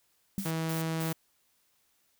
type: noise bursts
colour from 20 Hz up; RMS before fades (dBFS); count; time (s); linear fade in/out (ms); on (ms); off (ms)
blue; -41; 3; 0.38-1.13; 5; 130; 180
type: tone with exponential decay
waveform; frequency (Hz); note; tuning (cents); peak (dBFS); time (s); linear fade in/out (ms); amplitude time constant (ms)
sine; 197; G3; +9; -26; 0.38-0.52; 0; 30
type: tone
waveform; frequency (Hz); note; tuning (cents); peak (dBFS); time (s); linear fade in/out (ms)
sawtooth; 161.9; E3; -31; -26; 0.45-1.13; 10
effects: white hiss -71 dBFS RMS until 2.19 s